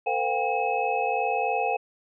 sine tone cluster, 449.9 / 511 / 719 / 802 / 2574 Hz, A4 / C5 / F#5 / G5 / E7, +39 / -41 / -50 / +39 / -42 cents, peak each -31 / -31 / -28 / -27 / -32 dBFS, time 0.06-1.77 s, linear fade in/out 10 ms, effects none

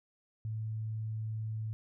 sine tone, 109.7 Hz, A2, 5 cents flat, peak -34 dBFS, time 0.45-1.73 s, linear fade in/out 0 ms, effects none

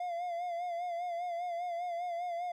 triangle tone with vibrato, 698 Hz, F5, 1 cent flat, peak -32 dBFS, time 0-2.52 s, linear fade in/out 5 ms, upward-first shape sine, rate 5 Hz, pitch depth 54 cents each way, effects none

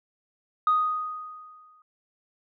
sine tone with exponential decay, 1244.5 Hz, D#6, in tune, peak -16 dBFS, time 0.67-1.82 s, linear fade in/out 2 ms, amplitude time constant 250 ms, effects tanh soft clip ceiling -14 dBFS

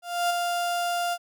35% pulse tone with ADSR envelope, 698.5 Hz, F5, in tune, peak -19 dBFS, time 0.02-1.18 s, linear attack 280 ms, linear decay 12 ms, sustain -4 dB, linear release 53 ms, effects none

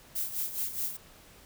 violet noise with tremolo, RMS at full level -31 dBFS, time 0.15-0.97 s, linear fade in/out 10 ms, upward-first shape sine, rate 4.8 Hz, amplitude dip 70%, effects pink hiss -55 dBFS RMS until 1.45 s

